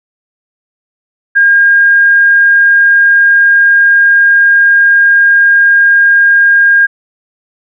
sine tone, 1616 Hz, G#6, 48 cents flat, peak -3 dBFS, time 1.35-6.87 s, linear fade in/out 20 ms, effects none

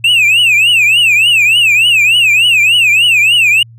triangle tone with vibrato, 2637 Hz, E7, in tune, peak -4 dBFS, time 0.04-3.63 s, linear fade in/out 5 ms, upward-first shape triangle, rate 3.4 Hz, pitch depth 220 cents each way, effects added 115 Hz sine -34 dBFS peak until 3.78 s

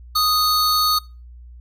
square tone pair together, 1244.5 / 4426 Hz, D#6 / C#8, 0 / -3 cents, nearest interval octave + minor seventh, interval 2197 cents, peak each -19 dBFS, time 0.15-0.99 s, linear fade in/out 10 ms, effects noise-tail reverb RT60 0.3 s tail -22 dB re dry + added 60 Hz sine -38 dBFS peak until 1.6 s

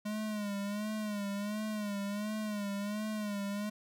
square tone with vibrato, 207.7 Hz, G#3, in tune, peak -35 dBFS, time 0.05-3.7 s, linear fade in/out 10 ms, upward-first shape sine, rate 1.4 Hz, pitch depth 67 cents each way, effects none

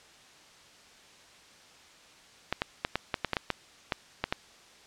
clicks, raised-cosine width 0.3 ms, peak -11 dBFS, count 12, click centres 2.526 / 2.619 / 2.849 / 2.956 / 3.142 / 3.247 / 3.333 / 3.368 / 3.503 / 3.922 / 4.24 / 4.325 s, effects white hiss -55 dBFS RMS until 4.86 s + low-pass 6000 Hz 12 dB/octave

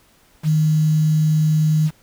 sine tone with quantisation, 155.1 Hz, D#3, 5 cents flat, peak -13 dBFS, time 0.43-1.91 s, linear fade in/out 50 ms, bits 6, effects pink hiss -55 dBFS RMS until 2.02 s

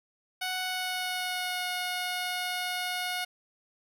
10% pulse tone with pitch glide, 740 to 724.8 Hz, F#5 to F#5, 0 to -36 cents, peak -22 dBFS, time 0.41-3.25 s, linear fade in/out 10 ms, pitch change -36 cents, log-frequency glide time 0.61-1.68 s, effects none

